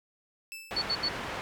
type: tone with exponential decay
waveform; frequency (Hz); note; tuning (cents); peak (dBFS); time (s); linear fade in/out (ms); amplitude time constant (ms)
sawtooth; 2637; E7; 0; -34; 0.52-1.08; 0; 120
type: low-pass noise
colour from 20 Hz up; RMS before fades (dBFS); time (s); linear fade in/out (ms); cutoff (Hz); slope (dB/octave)
white; -37; 0.71-1.41; 0; 1900; 12
type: tone bursts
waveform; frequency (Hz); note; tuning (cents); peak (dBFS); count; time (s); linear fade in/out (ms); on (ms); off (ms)
sine; 4435; C#8; 0; -26; 3; 0.76-1.089; 10; 61; 73
effects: none